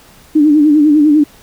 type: tone with vibrato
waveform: sine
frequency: 299.8 Hz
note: D4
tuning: 36 cents sharp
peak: -5 dBFS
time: 0.35-1.24 s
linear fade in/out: 10 ms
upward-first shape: sine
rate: 10 Hz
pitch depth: 69 cents each way
effects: pink hiss -43 dBFS RMS until 1.42 s